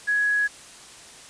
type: tone with quantisation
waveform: sine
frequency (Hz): 1672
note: G#6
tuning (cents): +11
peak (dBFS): -19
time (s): 0.07-0.48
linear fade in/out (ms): 20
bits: 7
effects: white hiss -45 dBFS RMS until 1.29 s + resampled to 22050 Hz